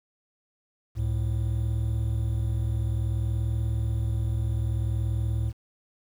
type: tone pair together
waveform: triangle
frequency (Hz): 69.04 / 109.6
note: C#2 / A2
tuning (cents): -6 / -6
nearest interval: minor sixth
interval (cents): 800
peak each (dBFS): -26 / -24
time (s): 0.95-5.53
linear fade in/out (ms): 50
effects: 9-bit